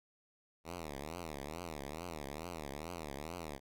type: tone with vibrato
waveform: 5% pulse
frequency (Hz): 77.78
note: D#2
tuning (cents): 0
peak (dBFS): -31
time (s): 0.64-3.6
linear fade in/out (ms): 50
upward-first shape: triangle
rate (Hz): 2.3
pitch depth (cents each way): 260
effects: none